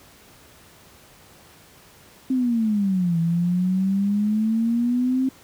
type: exponential two-way sweep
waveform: sine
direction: down then up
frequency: 265.2 to 164.81 to 265.2 Hz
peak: -18 dBFS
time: 2.3-5.29 s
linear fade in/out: 5 ms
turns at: 3.19 s
effects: pink hiss -50 dBFS RMS until 5.43 s + high-pass 60 Hz 12 dB/octave